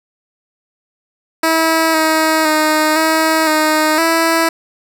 10% pulse tone with pitch steps, 323.8 / 316.8 / 309.1 / 318.9 / 309.6 / 328.8 Hz, E4 / D#4 / D#4 / D#4 / D#4 / E4, -31 / +31 / -11 / +43 / -9 / -4 cents, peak -3 dBFS, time 1.43-4.49 s, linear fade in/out 5 ms, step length 510 ms, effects none

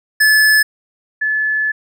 square / sine tone pair in turn, 1727 / 1727 Hz, A6 / A6, -33 / -33 cents, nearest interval unison, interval 0 cents, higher neither, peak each -9 / -14 dBFS, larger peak first, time 0.2-0.63 / 1.21-1.72 s, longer second, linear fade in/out 10 ms, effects none

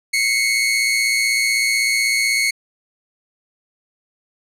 sawtooth tone pair together, 2089 / 2205 Hz, C7 / C#7, -3 / -10 cents, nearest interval minor second, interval 93 cents, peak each -19 / -13 dBFS, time 0.13-2.51 s, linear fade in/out 10 ms, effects low-pass 12000 Hz 12 dB/octave

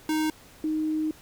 square / sine tone pair in turn, 311.1 / 311.1 Hz, D#4 / D#4, 0 / 0 cents, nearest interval unison, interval 0 cents, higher neither, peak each -24 dBFS, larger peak neither, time 0.09-0.3 / 0.64-1.11 s, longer second, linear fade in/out 2 ms, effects pink hiss -52 dBFS RMS until 1.21 s

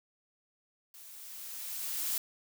blue noise with level ramp, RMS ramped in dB -52 to -32 dBFS, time 0.94-2.18 s, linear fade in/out 2 ms, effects none

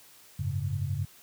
sine chord, F# suspended second, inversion none, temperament equal, 92.5 / 103.83 / 138.59 Hz, F#2 / G#2 / C#3, 0 / 0 / 0 cents, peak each -32 dBFS, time 0.39-1.05 s, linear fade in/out 5 ms, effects white hiss -55 dBFS RMS until 1.22 s + high-pass 60 Hz 12 dB/octave

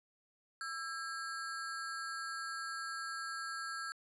square ring-modulated tone, 1480 Hz, F#6, in tune, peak -37 dBFS, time 0.61-3.92 s, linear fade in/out 0 ms, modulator 145 Hz, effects resampled to 24000 Hz

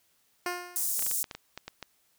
10% pulse tone with exponential decay, 355.1 Hz, F4, 29 cents sharp, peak -20 dBFS, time 0.46-1.02 s, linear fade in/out 2 ms, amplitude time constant 120 ms
pink high-pass noise, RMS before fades -30 dBFS, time 0.76-1.23 s, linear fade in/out 0 ms, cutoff 7200 Hz, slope 24 dB/octave
clicks, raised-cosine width 0.2 ms, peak -21 dBFS, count 10, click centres 0.993 / 1.024 / 1.065 / 1.113 / 1.242 / 1.312 / 1.35 / 1.576 / 1.68 / 1.827 s
effects white hiss -69 dBFS RMS until 2.18 s

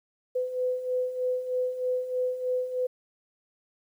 sine beating tone pair, 502 / 505.2 Hz, B4 / B4, +28 / +39 cents, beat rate 3.2 Hz, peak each -33 / -27 dBFS, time 0.35-2.87 s, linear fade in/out 10 ms, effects 10-bit

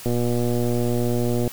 click train, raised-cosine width 2 ms, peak -11 dBFS, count 171, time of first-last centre 0.06-1.477 s, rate 120 Hz, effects white hiss -39 dBFS RMS until 1.52 s

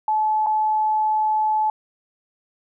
sine tone with dropouts, 862 Hz, A5, 36 cents flat, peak -17 dBFS, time 0.08-1.7 s, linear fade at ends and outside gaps 2 ms, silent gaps 0.463-0.468 s, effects none

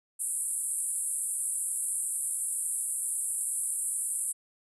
pink band-pass noise, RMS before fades -32 dBFS, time 0.19-4.33 s, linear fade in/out 20 ms, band 8200 to 11000 Hz, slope 96 dB/octave, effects none

